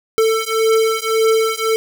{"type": "beating tone pair", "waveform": "square", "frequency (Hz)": [443.9, 445.7], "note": ["A4", "A4"], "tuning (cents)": [15, 22], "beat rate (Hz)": 1.8, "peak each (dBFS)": -17, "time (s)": [0.18, 1.76], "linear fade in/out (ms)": 0, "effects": []}